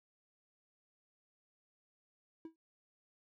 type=tone with exponential decay; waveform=triangle; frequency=323.9 Hz; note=E4; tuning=30 cents flat; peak=-39 dBFS; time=2.45-2.56 s; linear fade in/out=2 ms; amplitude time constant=22 ms; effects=none